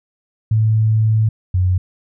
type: tone pair in turn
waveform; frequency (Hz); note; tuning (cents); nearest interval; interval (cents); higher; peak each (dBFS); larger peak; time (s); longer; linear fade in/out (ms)
sine; 109.7 / 91.5; A2 / F#2; -5 / -19; minor third; 314; first; -11 / -12; first; 0.51-1.29 / 1.54-1.78; first; 5
effects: none